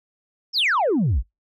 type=exponential sweep; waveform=sine; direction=down; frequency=5600 to 45 Hz; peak=-15 dBFS; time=0.53-1.23 s; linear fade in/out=50 ms; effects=noise-tail reverb RT60 0.2 s tail -26 dB re dry + tanh soft clip ceiling -15 dBFS